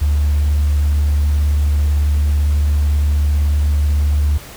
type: tone with vibrato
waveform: sine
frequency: 73.42 Hz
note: D2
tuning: in tune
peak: -10 dBFS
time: 0.01-4.38 s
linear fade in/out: 10 ms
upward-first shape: sine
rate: 18 Hz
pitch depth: 22 cents each way
effects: tanh soft clip ceiling -9 dBFS + pink hiss -36 dBFS RMS until 4.56 s